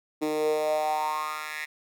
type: tone with high-pass filter sweep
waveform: 10% pulse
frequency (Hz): 153.3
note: D#3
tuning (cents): -25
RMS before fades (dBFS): -28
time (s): 0.21-1.66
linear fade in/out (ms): 20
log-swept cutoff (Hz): 330 to 1900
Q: 6.1
effects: none